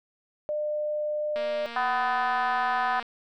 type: tone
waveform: sine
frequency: 601 Hz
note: D5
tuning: 40 cents sharp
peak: -26 dBFS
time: 0.49-1.66 s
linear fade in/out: 0 ms
type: click train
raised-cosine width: 0.3 ms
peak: -23 dBFS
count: 391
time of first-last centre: 1.36-3.027 s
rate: 234 Hz
type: harmonic tone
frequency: 250.8 Hz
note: B3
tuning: 27 cents sharp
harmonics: 3 / 4 / 5 / 6 / 7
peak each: -27 / -29 / -31 / -33 / -34 dBFS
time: 1.76-3 s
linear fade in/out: 2 ms
effects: none